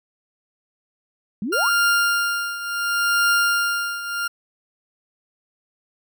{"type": "exponential sweep", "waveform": "sine", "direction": "up", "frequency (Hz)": [185, 1480], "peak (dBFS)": -23, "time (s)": [1.42, 1.71], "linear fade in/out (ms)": 2}
{"type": "tone with tremolo", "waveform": "40% pulse", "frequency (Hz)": 1400, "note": "F6", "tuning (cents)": 4, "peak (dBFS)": -14, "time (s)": [1.52, 4.28], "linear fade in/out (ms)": 10, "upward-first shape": "triangle", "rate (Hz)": 0.7, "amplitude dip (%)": 80}
{"effects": []}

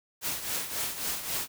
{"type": "noise with tremolo", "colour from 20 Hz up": "white", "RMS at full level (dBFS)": -30, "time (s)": [0.21, 1.48], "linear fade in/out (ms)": 50, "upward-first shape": "triangle", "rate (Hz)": 3.7, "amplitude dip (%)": 70, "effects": []}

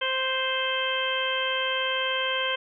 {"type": "harmonic tone", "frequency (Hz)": 523.3, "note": "C5", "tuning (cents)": 0, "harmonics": [1, 2, 3, 4, 5, 6], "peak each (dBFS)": [-31, -32, -31, -34, -33, -29], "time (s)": [0.01, 2.56], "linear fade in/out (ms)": 10, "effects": []}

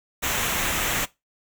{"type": "noise with comb filter", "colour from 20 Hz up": "pink", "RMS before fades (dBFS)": -25, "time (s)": [0.22, 1.06], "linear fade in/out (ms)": 20, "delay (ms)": 0.21, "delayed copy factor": -0.55, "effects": ["noise-tail reverb RT60 0.2 s tail -19 dB re dry"]}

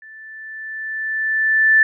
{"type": "tone with level ramp", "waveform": "sine", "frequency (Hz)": 1760, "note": "A6", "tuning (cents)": 0, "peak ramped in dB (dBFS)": [-38, -8], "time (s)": [0.02, 1.83], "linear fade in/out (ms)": 2, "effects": []}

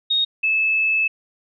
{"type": "tone pair in turn", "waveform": "sine", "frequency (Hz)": [3729, 2610], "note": ["A#7", "E7"], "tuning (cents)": [0, -18], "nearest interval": "tritone", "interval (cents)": 618, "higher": "first", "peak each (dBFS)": -16, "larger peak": "neither", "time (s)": [[0.1, 0.25], [0.43, 1.08]], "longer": "second", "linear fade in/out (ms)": 10, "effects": []}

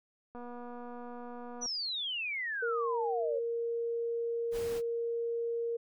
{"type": "click train", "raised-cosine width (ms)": 1, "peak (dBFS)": -33, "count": 318, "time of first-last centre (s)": [0.35, 1.66], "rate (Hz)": 242}
{"type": "exponential sweep", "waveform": "sine", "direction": "down", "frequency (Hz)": [6030, 523.3], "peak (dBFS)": -33, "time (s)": [1.61, 3.4], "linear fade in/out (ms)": 20}
{"type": "tone", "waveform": "sine", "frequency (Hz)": 466.2, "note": "A#4", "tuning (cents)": 0, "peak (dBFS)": -31, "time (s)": [2.62, 5.77], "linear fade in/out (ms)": 10}
{"type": "noise", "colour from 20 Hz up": "pink", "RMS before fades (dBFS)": -45, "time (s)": [4.51, 4.82], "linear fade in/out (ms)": 50}
{"effects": []}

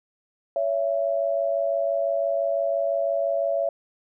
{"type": "tone pair together", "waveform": "sine", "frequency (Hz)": [562.1, 668], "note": ["C#5", "E5"], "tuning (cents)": [24, 23], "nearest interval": "minor third", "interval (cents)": 299, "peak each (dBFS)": -24, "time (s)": [0.56, 3.69], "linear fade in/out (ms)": 2, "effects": []}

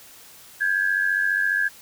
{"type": "tone pair together", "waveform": "sine", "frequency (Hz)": [1592.3, 1687], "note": ["G6", "G#6"], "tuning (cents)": [27, 27], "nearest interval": "minor second", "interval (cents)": 100, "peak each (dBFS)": -22, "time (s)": [0.6, 1.69], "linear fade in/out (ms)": 20, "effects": ["white hiss -47 dBFS RMS until 1.81 s"]}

